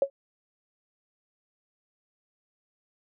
sine tone with exponential decay, 552 Hz, C#5, 7 cents flat, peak -15 dBFS, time 0.02-0.1 s, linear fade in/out 2 ms, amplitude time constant 16 ms, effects none

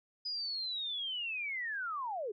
sine linear sweep, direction down, 4994 to 381.7 Hz, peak -35 dBFS, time 0.25-2.32 s, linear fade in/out 10 ms, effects none

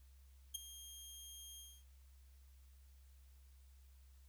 15% pulse tone with ADSR envelope, 3222 Hz, G7, 47 cents sharp, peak -30 dBFS, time 0.54-1.84 s, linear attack 12 ms, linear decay 12 ms, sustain -15 dB, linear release 260 ms, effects added 66 Hz sine -60 dBFS peak until 4.28 s + white hiss -75 dBFS RMS until 4.28 s

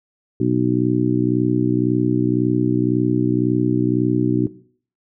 harmonic tone, 61.9 Hz, B1, 5 cents sharp, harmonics 2 / 3 / 4 / 5 / 6, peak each -22 / -24 / -22 / -20 / -22 dBFS, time 0.4-4.47 s, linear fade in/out 5 ms, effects noise-tail reverb RT60 0.5 s tail -17 dB re dry

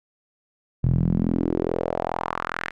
sawtooth tone with band-pass filter sweep, 42.36 Hz, E1, 48 cents sharp, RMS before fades -24 dBFS, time 0.83-2.71 s, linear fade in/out 10 ms, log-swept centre 120 to 1900 Hz, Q 2.9, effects none

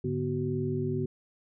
sine tone cluster, 104.5 / 146.4 / 246.1 / 375.5 Hz, G#2 / D3 / B3 / F#4, +11 / -5 / -6 / +26 cents, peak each -35 / -32 / -34 / -32 dBFS, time 0.04-1.06 s, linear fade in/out 5 ms, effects none

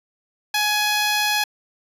10% pulse tone, 839 Hz, G#5, 17 cents sharp, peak -10 dBFS, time 0.54-1.44 s, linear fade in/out 5 ms, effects resampled to 32000 Hz + 8-bit

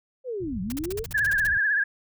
sine linear two-way sweep, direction down then up, 533 to 174.61 to 475.8 Hz, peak -28 dBFS, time 0.24-1.06 s, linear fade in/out 50 ms, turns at 0.61 s
white low-pass noise, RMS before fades -39 dBFS, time 0.4-1.58 s, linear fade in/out 10 ms, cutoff 120 Hz, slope 24 dB/octave
white noise bursts, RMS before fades -36 dBFS, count 12, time 0.7-1.469 s, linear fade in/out 2 ms, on 21 ms, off 47 ms
sine tone with vibrato, 1661.2 Hz, G#6, in tune, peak -20 dBFS, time 1.14-1.84 s, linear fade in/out 10 ms, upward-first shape triangle, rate 16 Hz, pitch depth 100 cents each way
effects none

